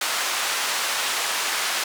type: band-pass noise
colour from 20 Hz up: pink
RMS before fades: -25 dBFS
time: 0.01-1.84 s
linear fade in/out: 5 ms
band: 990 to 9800 Hz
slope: 12 dB/octave
effects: none